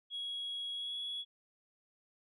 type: tone with pitch glide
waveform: sine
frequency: 3322 to 3364 Hz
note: G#7 to G#7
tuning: 0 to +22 cents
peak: -36 dBFS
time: 0.1-1.25 s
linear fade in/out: 50 ms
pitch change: +22 cents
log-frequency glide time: 0.73-0.98 s
effects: tanh soft clip ceiling -34 dBFS